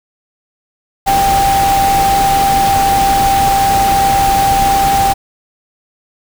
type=tone in noise; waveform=sine; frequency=788 Hz; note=G5; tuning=9 cents sharp; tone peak=-9 dBFS; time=1.06-5.14 s; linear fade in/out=20 ms; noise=pink; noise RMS=-18 dBFS; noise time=1.06-5.14 s; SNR=+6 dB; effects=none